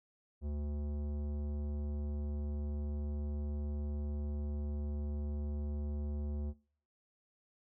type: tone with tanh clipping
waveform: sine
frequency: 73.3 Hz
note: D2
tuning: 3 cents flat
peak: -37 dBFS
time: 0.41-6.54 s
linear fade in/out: 50 ms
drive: 15 dB
effects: noise-tail reverb RT60 0.5 s tail -23 dB re dry